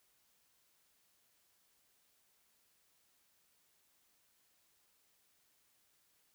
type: silence
effects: white hiss -74 dBFS RMS until 6.34 s